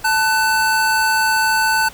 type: tone pair together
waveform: square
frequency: 883.2 / 1500 Hz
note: A5 / F#6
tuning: +6 / +23 cents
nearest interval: major sixth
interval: 917 cents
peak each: -18 / -17 dBFS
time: 0.04-1.89 s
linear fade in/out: 10 ms
effects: pink hiss -40 dBFS RMS until 1.93 s